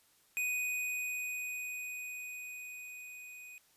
square tone with level ramp, 2489 Hz, D#7, in tune, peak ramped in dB -32 to -49 dBFS, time 0.37-3.58 s, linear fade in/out 0 ms, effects white hiss -68 dBFS RMS until 3.76 s + resampled to 32000 Hz

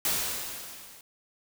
white noise with level ramp, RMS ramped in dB -26 to -51 dBFS, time 0.05-1.01 s, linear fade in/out 2 ms, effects none

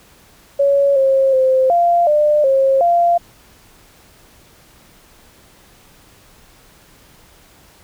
sine tone with pitch steps, 560 / 537 / 522 / 692 / 598 / 538 / 691 Hz, C#5 / C5 / C5 / F5 / D5 / C5 / F5, +18 / +45 / -4 / -16 / +31 / +48 / -19 cents, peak -10 dBFS, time 0.59-3.18 s, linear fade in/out 10 ms, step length 370 ms, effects pink hiss -48 dBFS RMS until 7.83 s

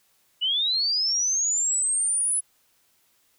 sine linear sweep, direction up, 2888 to 10230 Hz, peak -21 dBFS, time 0.41-2.41 s, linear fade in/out 20 ms, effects white hiss -65 dBFS RMS until 3.38 s

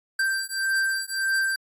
square beating tone pair, 1568 / 1569.7 Hz, G6 / G6, 0 / +2 cents, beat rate 1.7 Hz, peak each -27 dBFS, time 0.19-1.56 s, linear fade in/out 5 ms, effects AAC 64 kbps

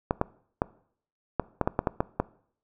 clicks, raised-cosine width 1 ms, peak -9 dBFS, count 10, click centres 0.109 / 0.214 / 0.619 / 1.397 / 1.613 / 1.675 / 1.791 / 1.872 / 2.005 / 2.2 s, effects noise-tail reverb RT60 0.6 s tail -21 dB re dry

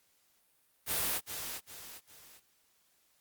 white noise with echo, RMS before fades -32 dBFS, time 0.86-1.21 s, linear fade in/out 50 ms, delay 400 ms, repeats 3, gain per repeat -8 dB, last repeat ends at 2.41 s, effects white hiss -71 dBFS RMS until 3.2 s + Opus 48 kbps

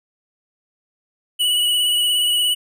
square tone with vibrato, 2940 Hz, F#7, 12 cents flat, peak -16 dBFS, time 1.39-2.55 s, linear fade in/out 20 ms, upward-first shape triangle, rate 17 Hz, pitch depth 34 cents each way, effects none

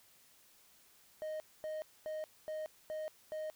triangle tone bursts, 621 Hz, D#5, 3 cents flat, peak -36 dBFS, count 6, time 1.22-3.5 s, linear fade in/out 0 ms, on 180 ms, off 240 ms, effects white hiss -65 dBFS RMS until 3.55 s

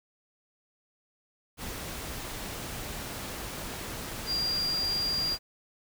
sine tone in noise, 4782 Hz, D8, 30 cents sharp, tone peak -27 dBFS, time 4.26-5.38 s, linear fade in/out 50 ms, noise pink, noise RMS -38 dBFS, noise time 1.57-5.39 s, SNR +8 dB, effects none

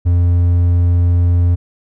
triangle tone, 87.31 Hz, F2, in tune, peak -7 dBFS, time 0.05-1.56 s, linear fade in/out 20 ms, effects none

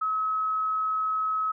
sine tone, 1283 Hz, E6, 47 cents flat, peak -24 dBFS, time 0.01-1.52 s, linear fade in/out 10 ms, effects none

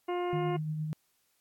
harmonic tone, 354.6 Hz, F4, 26 cents sharp, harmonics 1 / 2 / 3 / 4 / 5 / 6 / 7 / 8, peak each -31 / -36 / -40 / -49 / -54 / -47 / -58 / -50 dBFS, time 0.08-0.57 s, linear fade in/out 10 ms
sine tone with tremolo, 154.6 Hz, D#3, 11 cents flat, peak -30 dBFS, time 0.33-0.93 s, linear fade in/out 0 ms, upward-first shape sine, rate 8.7 Hz, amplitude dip 30%
effects white hiss -73 dBFS RMS until 1.4 s + AAC 64 kbps

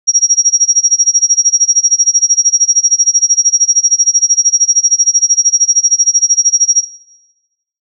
sine tone with tremolo, 5660 Hz, F8, 22 cents sharp, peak -3 dBFS, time 0.07-6.85 s, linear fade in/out 20 ms, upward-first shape sine, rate 13 Hz, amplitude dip 95%, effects noise-tail reverb RT60 1.0 s tail -19 dB re dry

